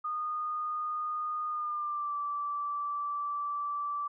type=tone with pitch glide; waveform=sine; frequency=1228 to 1163.1 Hz; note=D#6 to D6; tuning=-23 to -17 cents; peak=-31 dBFS; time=0.04-4.08 s; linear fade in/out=10 ms; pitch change=-94 cents; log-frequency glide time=1.48-2.16 s; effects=none